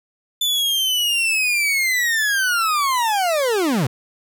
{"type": "linear sweep", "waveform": "40% pulse", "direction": "down", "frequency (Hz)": [3520, 110], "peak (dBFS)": -16, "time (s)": [0.41, 3.87], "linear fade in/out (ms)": 5, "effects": []}